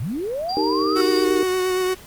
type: linear sweep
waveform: sine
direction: up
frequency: 90 to 1363 Hz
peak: -23 dBFS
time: 0-1.01 s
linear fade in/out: 5 ms
type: tone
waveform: sine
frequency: 4755 Hz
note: D8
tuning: 21 cents sharp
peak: -27 dBFS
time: 0.49-1.24 s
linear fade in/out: 2 ms
type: chord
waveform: sine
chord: Eb major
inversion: none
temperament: equal with one note detuned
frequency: 311.1 / 392 / 461.1 Hz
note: Eb4 / G4 / Bb4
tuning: 0 / 0 / -19 cents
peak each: -22 / -23 / -25 dBFS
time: 0.57-1.43 s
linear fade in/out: 0 ms
type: tone with vibrato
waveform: 45% pulse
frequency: 370 Hz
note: F#4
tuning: in tune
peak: -19 dBFS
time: 0.95-1.95 s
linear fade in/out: 20 ms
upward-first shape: sine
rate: 8.6 Hz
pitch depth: 18 cents each way
effects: pink hiss -44 dBFS RMS until 2.06 s + Opus 32 kbps